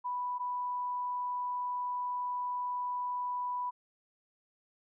sine tone pair in turn, 987.8 / 987.8 Hz, B5 / B5, 0 / 0 cents, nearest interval unison, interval 0 cents, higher neither, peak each -32 / -32 dBFS, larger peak neither, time 0.04-0.39 / 0.39-3.71 s, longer second, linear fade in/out 20 ms, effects none

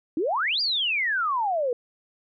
sine exponential two-way sweep, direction up then down, 290 to 4938 to 468.5 Hz, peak -22 dBFS, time 0.17-1.73 s, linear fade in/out 2 ms, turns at 0.61 s, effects none

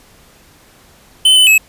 square tone with pitch steps, 3048 / 3017 / 2582 Hz, G7 / F#7 / E7, -49 / +33 / -37 cents, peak -6 dBFS, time 1.25-1.58 s, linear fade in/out 5 ms, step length 110 ms, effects pink hiss -46 dBFS RMS until 1.68 s + resampled to 32000 Hz

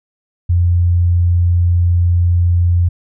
sine tone, 87.31 Hz, F2, in tune, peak -9 dBFS, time 0.49-2.89 s, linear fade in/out 10 ms, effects none

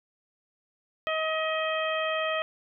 harmonic tone, 633 Hz, D#5, 30 cents sharp, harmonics 1 / 2 / 3 / 4 / 5, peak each -29 / -32 / -34 / -35 / -36 dBFS, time 1.07-2.42 s, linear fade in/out 0 ms, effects none

